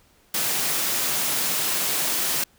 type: high-pass noise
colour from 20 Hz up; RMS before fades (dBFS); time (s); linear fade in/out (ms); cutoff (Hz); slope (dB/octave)
white; -24; 0.34-2.44; 5; 110; 96
effects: pink hiss -59 dBFS RMS until 2.58 s